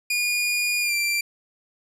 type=tone with pitch glide; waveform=sawtooth; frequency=2437 to 2359 Hz; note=D#7 to D7; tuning=-37 to +7 cents; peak=-18 dBFS; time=0.1-1.21 s; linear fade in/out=5 ms; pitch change=-56 cents; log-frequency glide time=0.81-0.94 s; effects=resampled to 32000 Hz